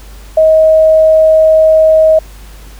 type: tone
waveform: sine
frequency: 633 Hz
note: D#5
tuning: 30 cents sharp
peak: -3 dBFS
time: 0.37-2.19 s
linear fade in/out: 5 ms
effects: added 50 Hz sine -30 dBFS peak until 2.79 s + pink hiss -39 dBFS RMS until 2.79 s